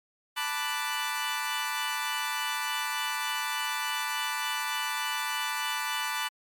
20% pulse chord, B minor seventh, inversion third, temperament equal, 880 / 987.8 / 1174.7 / 1480 Hz, A5 / B5 / D6 / F#6, 0 / 0 / 0 / 0 cents, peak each -30 dBFS, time 0.36-6.29 s, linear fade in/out 20 ms, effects MP3 96 kbps

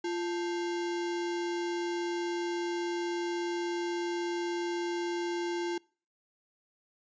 sine tone with sample-and-hold, 345.9 Hz, F4, 17 cents flat, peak -30 dBFS, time 0.04-5.78 s, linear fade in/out 5 ms, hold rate 1225 Hz, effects noise-tail reverb RT60 0.4 s tail -25 dB re dry + resampled to 16000 Hz

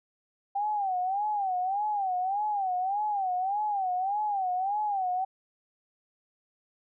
sine tone with vibrato, 784 Hz, G5, in tune, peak -26 dBFS, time 0.55-5.25 s, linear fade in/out 10 ms, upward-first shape sine, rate 1.7 Hz, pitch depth 140 cents each way, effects none

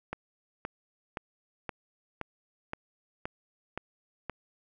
click train, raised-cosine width 0.5 ms, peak -19 dBFS, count 9, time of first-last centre 0.13-4.297 s, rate 1.92 Hz, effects none

